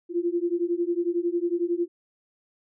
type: beating tone pair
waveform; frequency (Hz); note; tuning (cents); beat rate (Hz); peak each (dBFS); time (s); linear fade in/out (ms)
sine; 340.6 / 351.6; F4 / F4; -43 / +12; 11; -26; 0.09-1.88; 50
effects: none